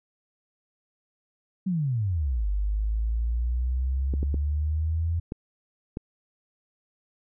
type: exponential two-way sweep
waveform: sine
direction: down then up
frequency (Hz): 196 to 49.09 to 84.8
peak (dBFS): -23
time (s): 1.66-5.2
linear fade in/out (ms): 10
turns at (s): 2.48
type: clicks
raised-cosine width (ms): 3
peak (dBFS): -18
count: 5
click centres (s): 4.138 / 4.23 / 4.343 / 5.321 / 5.971
effects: none